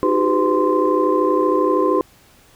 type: tone cluster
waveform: sine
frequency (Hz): 311.3 / 367 / 399.8 / 504 / 1040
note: D#4 / F#4 / G4 / B4 / C6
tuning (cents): +1 / -14 / +34 / +35 / -11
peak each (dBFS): -20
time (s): 0.03-2.01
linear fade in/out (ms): 0
effects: tanh soft clip ceiling -3 dBFS + pink hiss -51 dBFS RMS until 2.55 s